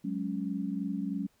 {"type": "chord", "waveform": "sine", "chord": "F# suspended second", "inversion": "none", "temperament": "just", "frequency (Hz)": [185, 208.1, 277.5], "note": ["F#3", "G#3", "C#4"], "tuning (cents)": [0, 4, 2], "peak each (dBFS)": [-35, -35, -35], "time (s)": [0.04, 1.27], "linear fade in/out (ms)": 10, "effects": ["pink hiss -69 dBFS RMS until 1.4 s"]}